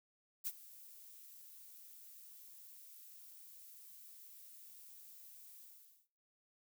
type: noise with ADSR envelope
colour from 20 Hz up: violet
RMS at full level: -38 dBFS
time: 0.44-6.08 s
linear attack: 28 ms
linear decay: 45 ms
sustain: -19 dB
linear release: 470 ms
effects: noise-tail reverb RT60 0.5 s tail -21 dB re dry